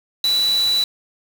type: tone in noise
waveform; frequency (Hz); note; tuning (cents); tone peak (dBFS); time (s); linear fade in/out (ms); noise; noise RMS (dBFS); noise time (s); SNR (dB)
sine; 3951; B7; 0; -15; 0.24-0.84; 2; white; -30; 0.24-0.84; +12
effects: none